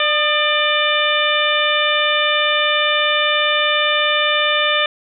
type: harmonic tone with a mistuned harmonic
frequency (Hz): 595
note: D5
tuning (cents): +22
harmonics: 1 / 2 / 3 / 4 / 5 / 6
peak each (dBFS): -21 / -21 / -21 / -21 / -21 / -21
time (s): 0-4.86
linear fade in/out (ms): 2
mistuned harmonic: 2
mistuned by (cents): +46
effects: none